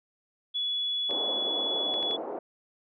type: tone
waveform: sine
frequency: 3400 Hz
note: G#7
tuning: 40 cents sharp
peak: -27 dBFS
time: 0.54-2.17 s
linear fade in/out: 20 ms
type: band-pass noise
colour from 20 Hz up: white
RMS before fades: -36 dBFS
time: 1.09-2.39 s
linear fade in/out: 5 ms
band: 300 to 740 Hz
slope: 24 dB/octave
type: clicks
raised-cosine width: 0.3 ms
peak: -26 dBFS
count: 4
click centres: 1.109 / 1.94 / 2.028 / 2.111 s
effects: none